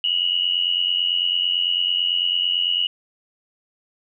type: tone pair together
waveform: sine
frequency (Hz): 2865 / 2954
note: F7 / F#7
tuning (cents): +44 / -3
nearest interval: minor second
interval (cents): 53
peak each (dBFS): -21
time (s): 0.04-2.87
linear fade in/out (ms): 2
effects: none